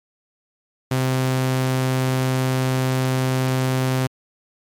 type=tone; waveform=sawtooth; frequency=130 Hz; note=C3; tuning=11 cents flat; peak=-14 dBFS; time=0.91-4.07 s; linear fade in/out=5 ms; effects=MP3 96 kbps